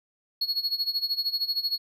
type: tone with tremolo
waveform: triangle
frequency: 4341 Hz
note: C#8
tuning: 37 cents flat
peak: -21 dBFS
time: 0.41-1.78 s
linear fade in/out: 5 ms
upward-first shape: sine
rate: 13 Hz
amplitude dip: 85%
effects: none